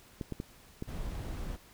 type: clicks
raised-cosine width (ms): 3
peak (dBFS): -23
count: 4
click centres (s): 0.212 / 0.323 / 0.401 / 0.824
type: noise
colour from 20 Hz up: brown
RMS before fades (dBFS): -38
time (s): 0.87-1.57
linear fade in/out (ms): 20
effects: pink hiss -58 dBFS RMS until 1.73 s